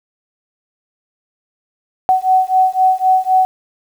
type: beating tone pair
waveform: sine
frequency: 748 / 751.9 Hz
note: F#5 / F#5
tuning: +19 / +28 cents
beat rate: 3.9 Hz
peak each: -13 dBFS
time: 2.09-3.45 s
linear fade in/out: 0 ms
effects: 7-bit